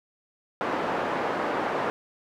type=band-pass noise; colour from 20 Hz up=pink; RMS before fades=-28 dBFS; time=0.61-1.9 s; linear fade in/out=0 ms; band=370 to 1300 Hz; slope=12 dB/octave; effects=none